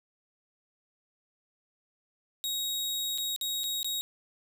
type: tone with dropouts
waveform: sawtooth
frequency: 3780 Hz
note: A#7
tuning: 23 cents sharp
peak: -27 dBFS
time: 2.44-4.01 s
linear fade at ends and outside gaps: 0 ms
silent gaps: 3.177-3.183 / 3.362-3.412 / 3.635-3.64 / 3.83-3.845 s
effects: none